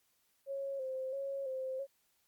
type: tone with vibrato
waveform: sine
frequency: 536 Hz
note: C5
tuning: 42 cents sharp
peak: -36 dBFS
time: 0.46-1.87 s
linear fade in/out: 50 ms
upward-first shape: square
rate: 1.5 Hz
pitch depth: 43 cents each way
effects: white hiss -75 dBFS RMS until 2.27 s + Opus 48 kbps